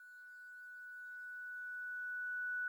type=tone with level ramp; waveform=sine; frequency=1480 Hz; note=F#6; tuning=in tune; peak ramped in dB=-54 to -36 dBFS; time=0-2.68 s; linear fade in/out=2 ms; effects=12-bit